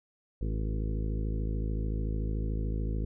harmonic tone with a mistuned harmonic, 53.6 Hz, A1, 45 cents flat, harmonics 1 / 2 / 3 / 4 / 5 / 6 / 7 / 8 / 9, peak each -30 / -36 / -40 / -42 / -44 / -46 / -47 / -48 / -49 dBFS, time 0.41-3.05 s, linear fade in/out 5 ms, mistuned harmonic 6, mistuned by +25 cents, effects none

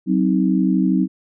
sine chord, C diminished, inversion second, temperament just, 188.37 / 261.6 / 314 Hz, Gb3 / C4 / Eb4, +31 / 0 / +16 cents, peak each -17 / -19 / -20 dBFS, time 0.06-1.08 s, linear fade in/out 50 ms, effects none

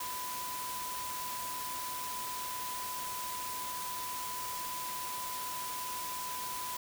sine tone in noise, 998 Hz, B5, 18 cents sharp, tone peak -39 dBFS, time 0-6.77 s, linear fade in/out 5 ms, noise white, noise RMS -41 dBFS, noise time 0-6.77 s, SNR -1 dB, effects none

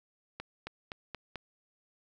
accelerating click train, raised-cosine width 0.3 ms, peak -23 dBFS, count 5, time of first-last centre 0.4-1.357 s, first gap 270 ms, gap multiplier 0.92, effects none

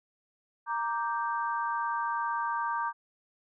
sine chord, G minor, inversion first, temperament equal, 932.3 / 1174.7 / 1568 Hz, Bb5 / D6 / G6, 0 / 0 / 0 cents, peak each -31 / -33 / -36 dBFS, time 0.66-2.93 s, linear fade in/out 50 ms, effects none

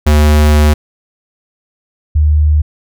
square / sine tone pair in turn, 75.2 / 75.63 Hz, D2 / D#2, +42 / -49 cents, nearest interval unison, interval 9 cents, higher second, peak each -6 dBFS, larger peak neither, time 0.06-0.74 / 2.15-2.62 s, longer first, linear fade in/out 10 ms, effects none

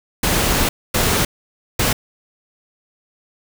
pink noise bursts at uneven times, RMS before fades -17 dBFS, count 3, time 0.23-0.69 / 0.94-1.25 / 1.79-1.93 s, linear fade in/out 5 ms, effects none

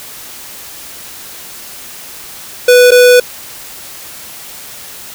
square tone with dropouts, 493.9 Hz, B4, in tune, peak -3 dBFS, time 2.68-3.2 s, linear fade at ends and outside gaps 5 ms, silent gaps 2.908-2.917 s, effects white hiss -30 dBFS RMS until 5.14 s

